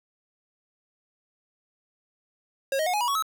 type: tone with pitch steps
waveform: square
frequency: 543 / 627.4 / 724.8 / 837.4 / 967.5 / 1117.8 / 1291.5 Hz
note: C#5 / D#5 / F#5 / G#5 / B5 / C#6 / E6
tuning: -36 / +14 / -36 / +14 / -36 / +14 / -36 cents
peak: -24 dBFS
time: 2.72-3.224 s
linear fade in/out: 2 ms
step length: 72 ms
effects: none